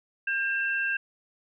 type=tone pair together; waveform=sine; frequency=1598.9 / 2689 Hz; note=G6 / E7; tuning=+34 / +34 cents; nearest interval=major sixth; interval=900 cents; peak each=-26 / -31 dBFS; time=0.27-0.97 s; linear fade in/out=5 ms; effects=none